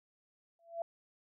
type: tone with exponential growth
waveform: sine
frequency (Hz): 673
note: E5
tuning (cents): +36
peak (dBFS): -31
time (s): 0.59-0.82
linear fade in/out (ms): 2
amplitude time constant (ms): 48
effects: none